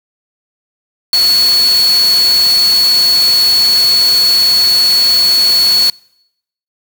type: tone in noise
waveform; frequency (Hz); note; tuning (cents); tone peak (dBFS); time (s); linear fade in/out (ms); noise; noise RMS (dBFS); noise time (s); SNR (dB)
sine; 4397; C#8; -15; -7; 1.13-5.9; 2; white; -20; 1.13-5.9; +10
effects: noise-tail reverb RT60 0.8 s tail -26 dB re dry